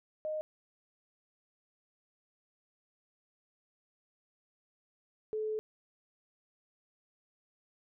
sine tone pair in turn, 618 / 432.2 Hz, D#5 / A4, -12 / -31 cents, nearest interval tritone, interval 619 cents, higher first, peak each -33 / -32 dBFS, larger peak second, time 0.25-0.41 / 5.33-5.59 s, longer second, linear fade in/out 0 ms, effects none

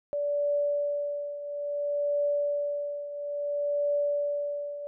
sine tone with tremolo, 579 Hz, D5, 25 cents flat, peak -23 dBFS, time 0.13-4.87 s, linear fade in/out 0 ms, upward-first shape triangle, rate 0.59 Hz, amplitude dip 75%, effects none

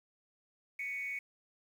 sine tone with amplitude modulation, 2229 Hz, C#7, 9 cents sharp, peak -32 dBFS, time 0.79-1.19 s, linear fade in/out 5 ms, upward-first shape sine, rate 252 Hz, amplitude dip 70%, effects tanh soft clip ceiling -29 dBFS + 10-bit

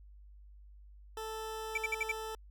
20% pulse tone, 440 Hz, A4, in tune, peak -34 dBFS, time 1.17-2.35 s, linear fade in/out 2 ms
triangle tone bursts, 2327 Hz, D7, 17 cents flat, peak -28 dBFS, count 5, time 1.75-2.117 s, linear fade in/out 5 ms, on 27 ms, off 58 ms
effects added 50 Hz sine -52 dBFS peak until 2.5 s

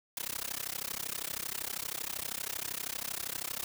white noise with amplitude modulation, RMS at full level -34 dBFS, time 0.17-3.64 s, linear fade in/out 2 ms, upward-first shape sine, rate 32.7 Hz, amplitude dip 100%, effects none

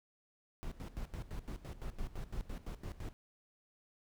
brown noise with tremolo, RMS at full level -41 dBFS, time 0.63-3.13 s, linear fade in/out 0 ms, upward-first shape square, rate 5.9 Hz, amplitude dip 80%, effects none

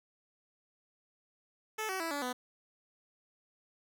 10% pulse tone with pitch steps, 434.9 / 378.6 / 329.6 / 286.9 / 249.8 Hz, A4 / F#4 / E4 / D4 / B3, -20 / +40 / 0 / -40 / +20 cents, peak -26 dBFS, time 1.78-2.33 s, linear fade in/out 10 ms, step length 110 ms, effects none

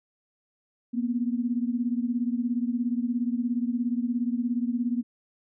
sine beating tone pair, 235.9 / 252.9 Hz, A#3 / B3, +21 / +41 cents, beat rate 17 Hz, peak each -26 / -29 dBFS, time 0.93-5.03 s, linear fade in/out 20 ms, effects none

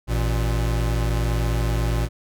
square tone pair together, 54.87 / 116.54 Hz, A1 / A#2, -4 / 0 cents, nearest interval octave + minor second, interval 1304 cents, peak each -22 / -25 dBFS, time 0.07-2.09 s, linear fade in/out 50 ms, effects none

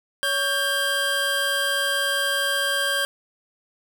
25% pulse tone pair together, 561.8 / 1589 Hz, C#5 / G6, +23 / +23 cents, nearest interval octave + tritone, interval 1800 cents, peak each -24 / -18 dBFS, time 0.23-3.05 s, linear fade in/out 0 ms, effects none

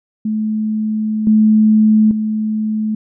sine tone with level steps, 216 Hz, A3, 32 cents flat, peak -15 / -7 / -15 dBFS, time 0.25-2.95 s, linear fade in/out 5 ms, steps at 1.27 / 2.11 s, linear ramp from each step 2 ms, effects none

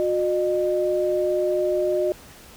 sine tone pair together, 362.1 / 609 Hz, F#4 / D#5, -37 / -37 cents, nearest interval major sixth, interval 900 cents, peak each -22 dBFS, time 0-2.12 s, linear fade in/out 0 ms, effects pink hiss -46 dBFS RMS until 2.56 s

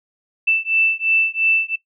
sine beating tone pair, 2653 / 2655.9 Hz, E7 / E7, +10 / +12 cents, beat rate 2.9 Hz, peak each -18 dBFS, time 0.47-1.76 s, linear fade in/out 10 ms, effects noise-tail reverb RT60 0.1 s tail -18 dB re dry

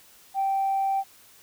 sine tone, 780 Hz, G5, 9 cents flat, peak -21 dBFS, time 0.34-1.04 s, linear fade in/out 50 ms, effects tanh soft clip ceiling -18 dBFS + white hiss -54 dBFS RMS until 1.42 s

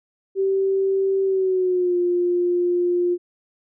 sine tone with pitch glide, 387.2 to 353 Hz, G4 to F4, -21 to +19 cents, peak -17 dBFS, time 0.35-3.18 s, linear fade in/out 50 ms, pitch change -160 cents, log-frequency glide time 1.24-1.97 s, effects none

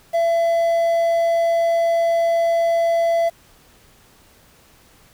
triangle tone with quantisation, 672 Hz, E5, 33 cents sharp, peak -13 dBFS, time 0.13-3.3 s, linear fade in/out 20 ms, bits 7, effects pink hiss -52 dBFS RMS until 5.13 s

